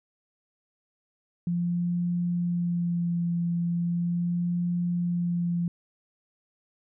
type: tone with vibrato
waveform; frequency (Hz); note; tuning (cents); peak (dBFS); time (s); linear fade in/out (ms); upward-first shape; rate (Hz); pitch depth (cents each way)
sine; 173.1; F3; -15; -24; 1.47-5.68; 2; sine; 0.38; 17
effects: none